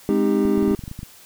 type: chord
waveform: triangle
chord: Ab major seventh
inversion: none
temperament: equal with one note detuned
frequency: 207.7 / 261.6 / 311.1 / 396.6 Hz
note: Ab3 / C4 / Eb4 / G4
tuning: 0 / 0 / 0 / +20 cents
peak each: -19 / -22 / -20 / -19 dBFS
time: 0.09-0.75 s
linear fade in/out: 0 ms
type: clicks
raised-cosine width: 5 ms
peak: -20 dBFS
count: 12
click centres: 0.453 / 0.578 / 0.627 / 0.679 / 0.712 / 0.748 / 0.792 / 0.838 / 0.879 / 0.914 / 0.991 / 1.031 s
effects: white hiss -47 dBFS RMS until 1.25 s